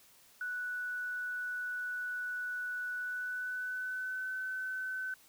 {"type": "tone with pitch glide", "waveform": "sine", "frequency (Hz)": [1480, 1519], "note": ["F#6", "F#6"], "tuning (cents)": [0, 45], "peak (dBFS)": -35, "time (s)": [0.41, 5.14], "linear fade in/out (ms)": 2, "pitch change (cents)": 45, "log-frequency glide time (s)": [2.94, 4.33], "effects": ["white hiss -62 dBFS RMS until 5.28 s"]}